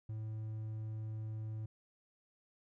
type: tone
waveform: triangle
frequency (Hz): 109.2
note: A2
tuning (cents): -13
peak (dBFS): -37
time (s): 0.09-1.66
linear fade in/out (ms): 5
effects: none